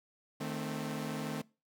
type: chord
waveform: sawtooth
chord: A diminished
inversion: second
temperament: equal with one note detuned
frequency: 153.51 / 220 / 261.6 Hz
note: Eb3 / A3 / C4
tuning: -23 / 0 / 0 cents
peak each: -36 / -36 / -37 dBFS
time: 0.4-1.42 s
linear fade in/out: 10 ms
effects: noise-tail reverb RT60 0.3 s tail -22 dB re dry